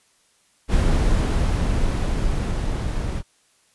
brown noise with level ramp, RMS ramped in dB -17 to -25 dBFS, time 0.68-3.23 s, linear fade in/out 50 ms, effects white hiss -61 dBFS RMS until 3.74 s + resampled to 24000 Hz

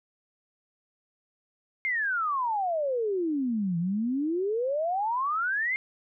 sine exponential two-way sweep, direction down then up, 2154 to 164.9 to 2154 Hz, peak -25 dBFS, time 1.85-5.76 s, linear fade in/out 0 ms, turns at 3.78 s, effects none

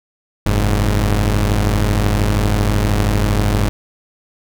sawtooth tone pair together, 45.81 / 104.4 Hz, F#1 / G#2, -17 / +10 cents, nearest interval octave + major second, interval 1427 cents, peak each -12 dBFS, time 0.46-3.69 s, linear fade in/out 0 ms, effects none

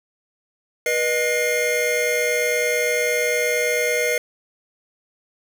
square tone cluster, 485.2 / 614 / 2119 Hz, B4 / D#5 / C7, -31 / -23 / +21 cents, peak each -23 / -26 / -23 dBFS, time 0.86-4.18 s, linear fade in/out 2 ms, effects none

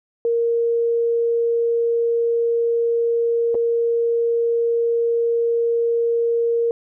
sine tone with dropouts, 466.2 Hz, A#4, in tune, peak -16 dBFS, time 0.25-6.71 s, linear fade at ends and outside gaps 1 ms, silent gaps 3.545-3.551 s, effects none

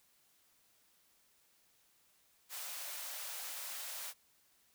white high-pass noise, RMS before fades -44 dBFS, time 2.49-4.14 s, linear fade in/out 50 ms, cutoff 520 Hz, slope 48 dB/octave, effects white hiss -71 dBFS RMS until 4.74 s

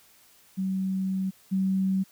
sine tone pair in turn, 190 / 190.74 Hz, F#3 / G3, +46 / -47 cents, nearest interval unison, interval 7 cents, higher second, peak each -25 / -22 dBFS, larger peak second, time 0.57-1.31 / 1.51-2.04 s, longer first, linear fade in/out 20 ms, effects white hiss -58 dBFS RMS until 2.11 s

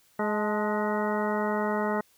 harmonic tone with a mistuned harmonic, 210 Hz, G#3, 19 cents sharp, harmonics 1 / 2 / 3 / 4 / 5 / 6 / 7 / 9, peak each -30 / -31 / -32 / -33 / -37 / -36 / -38 / -38 dBFS, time 0.19-2.01 s, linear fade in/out 5 ms, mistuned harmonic 4, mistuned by +49 cents, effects white hiss -63 dBFS RMS until 2.17 s

